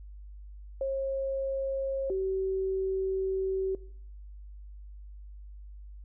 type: tone pair in turn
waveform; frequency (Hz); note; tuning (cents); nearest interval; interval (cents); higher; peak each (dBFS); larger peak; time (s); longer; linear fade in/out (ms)
sine; 540 / 381.8; C#5 / G4; -45 / -46; tritone; 601; first; -27; neither; 0.81-2.1 / 2.1-3.75; second; 2
effects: noise-tail reverb RT60 0.6 s tail -19 dB re dry + added 50 Hz sine -43 dBFS peak until 6.04 s